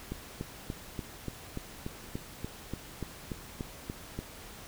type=click train; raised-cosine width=3 ms; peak=-22 dBFS; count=15; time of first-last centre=0.12-4.19 s; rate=3.44 Hz; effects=pink hiss -48 dBFS RMS until 4.67 s